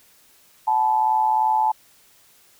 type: tone with amplitude modulation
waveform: sine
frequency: 870 Hz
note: A5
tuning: 20 cents flat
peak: -13 dBFS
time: 0.67-1.72 s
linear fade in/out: 10 ms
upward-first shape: sine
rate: 123 Hz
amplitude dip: 70%
effects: white hiss -55 dBFS RMS until 2.59 s